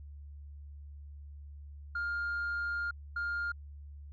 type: tone bursts at uneven times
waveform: sine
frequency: 1407 Hz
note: F6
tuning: 12 cents sharp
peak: -30 dBFS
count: 2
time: 1.95-2.91 / 3.16-3.52 s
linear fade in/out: 5 ms
effects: tanh soft clip ceiling -30 dBFS + added 72 Hz sine -45 dBFS peak until 4.12 s